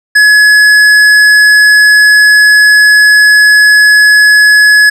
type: tone with hard clipping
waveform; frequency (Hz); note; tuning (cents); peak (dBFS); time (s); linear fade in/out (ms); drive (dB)
sine; 1694; G#6; +34; -3; 0.15-4.9; 10; 10
effects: none